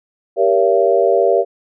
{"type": "chord", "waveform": "sine", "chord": "G diminished seventh", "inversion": "none", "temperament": "just", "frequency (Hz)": [392, 470.4, 564.5, 677.4], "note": ["G4", "Bb4", "Db5", "Fb5"], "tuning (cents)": [0, 16, 31, 47], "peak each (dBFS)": -16, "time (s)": [0.36, 1.45], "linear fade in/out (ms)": 50, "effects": []}